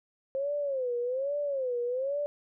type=tone with vibrato; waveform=sine; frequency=529 Hz; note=C5; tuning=19 cents sharp; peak=-28 dBFS; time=0.35-2.26 s; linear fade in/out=0 ms; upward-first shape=sine; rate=1.2 Hz; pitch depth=170 cents each way; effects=none